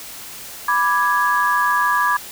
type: chord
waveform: sine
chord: G# diminished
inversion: first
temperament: equal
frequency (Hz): 987.8 / 1174.7 / 1661.2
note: B5 / D6 / G#6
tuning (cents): 0 / 0 / 0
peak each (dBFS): -19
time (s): 0.68-2.17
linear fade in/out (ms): 5
effects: white hiss -35 dBFS RMS until 2.31 s